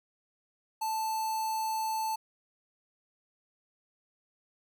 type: tone with notch filter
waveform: square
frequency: 880 Hz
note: A5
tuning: in tune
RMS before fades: -32 dBFS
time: 0.81-2.16 s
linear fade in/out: 10 ms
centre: 2300 Hz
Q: 1.1
effects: none